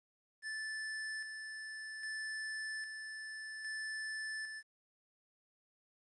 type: tone with tremolo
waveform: square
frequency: 1752 Hz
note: A6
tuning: 8 cents flat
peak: -40 dBFS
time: 0.42-4.63 s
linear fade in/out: 50 ms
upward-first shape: square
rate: 0.62 Hz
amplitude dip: 40%
effects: resampled to 22050 Hz + 12-bit